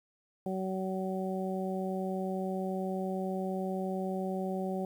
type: harmonic tone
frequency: 188.7 Hz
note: F#3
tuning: 34 cents sharp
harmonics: 1 / 2 / 3 / 4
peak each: -34 / -37 / -39 / -40 dBFS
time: 0.46-4.85 s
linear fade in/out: 2 ms
effects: 10-bit